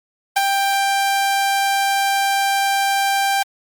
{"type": "tone with ADSR envelope", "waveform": "sawtooth", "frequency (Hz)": 789, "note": "G5", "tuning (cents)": 11, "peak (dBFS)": -8, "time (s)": [0.36, 3.43], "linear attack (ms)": 9, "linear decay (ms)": 25, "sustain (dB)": -4, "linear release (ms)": 6, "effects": ["Opus 32 kbps"]}